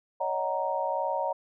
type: chord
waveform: sine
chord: D# minor seventh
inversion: third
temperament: just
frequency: 560 / 622.3 / 746.7 / 933.4 Hz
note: C#5 / D#5 / F#5 / A#5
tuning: +18 / 0 / +16 / +2 cents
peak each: -32 / -33 / -34 / -30 dBFS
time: 0.2-1.33 s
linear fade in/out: 10 ms
effects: none